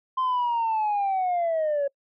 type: linear sweep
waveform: sine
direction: down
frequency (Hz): 1046.5 to 553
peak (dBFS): -20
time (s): 0.17-1.88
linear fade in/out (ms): 10
effects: noise-tail reverb RT60 0.1 s tail -26 dB re dry + tanh soft clip ceiling -20 dBFS